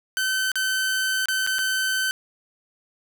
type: tone with dropouts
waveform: sawtooth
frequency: 1532 Hz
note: G6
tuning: 40 cents flat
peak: -18 dBFS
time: 0.17-2.11 s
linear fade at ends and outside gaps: 0 ms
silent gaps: 0.517-0.556 / 1.257-1.285 / 1.465-1.473 / 1.585-1.59 s
effects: none